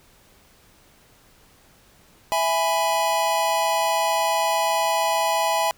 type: chord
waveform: square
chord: E major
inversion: none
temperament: equal with one note detuned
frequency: 659.3 / 830.6 / 995.2 Hz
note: E5 / G#5 / B5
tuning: 0 / 0 / +13 cents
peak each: -25 / -24 / -25 dBFS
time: 2.32-5.71 s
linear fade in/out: 0 ms
effects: pink hiss -55 dBFS RMS until 5.77 s